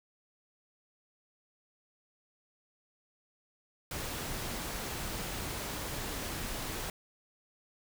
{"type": "noise", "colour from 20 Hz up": "pink", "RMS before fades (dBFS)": -38, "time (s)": [3.91, 6.9], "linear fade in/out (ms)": 2, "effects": []}